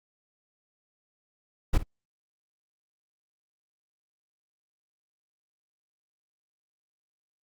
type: noise with echo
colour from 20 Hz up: brown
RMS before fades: -19 dBFS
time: 1.73-1.78 s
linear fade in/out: 10 ms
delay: 54 ms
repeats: 1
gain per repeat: -14 dB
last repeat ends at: 1.834 s
effects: Opus 48 kbps